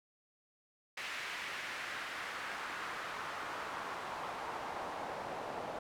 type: noise with band-pass filter sweep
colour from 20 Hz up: pink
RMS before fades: -42 dBFS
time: 0.97-5.79 s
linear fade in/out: 5 ms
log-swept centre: 2200 to 690 Hz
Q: 1.5
effects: none